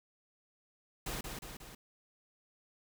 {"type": "noise with echo", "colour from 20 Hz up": "pink", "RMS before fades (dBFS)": -39, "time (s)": [1.06, 1.21], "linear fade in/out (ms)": 5, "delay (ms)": 180, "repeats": 3, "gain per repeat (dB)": -4, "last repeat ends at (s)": 1.75, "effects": []}